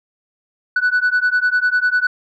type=beating tone pair; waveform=sine; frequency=1480 / 1490 Hz; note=F#6 / F#6; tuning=0 / +12 cents; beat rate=10 Hz; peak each=-15 dBFS; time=0.76-2.07 s; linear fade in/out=5 ms; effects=tanh soft clip ceiling -10 dBFS